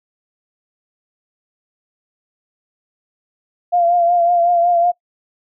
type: tone with vibrato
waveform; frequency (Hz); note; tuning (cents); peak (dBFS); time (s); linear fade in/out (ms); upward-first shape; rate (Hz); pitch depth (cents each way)
sine; 694; F5; -11; -11; 3.72-4.92; 20; triangle; 5.4; 45
effects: noise-tail reverb RT60 0.1 s tail -22 dB re dry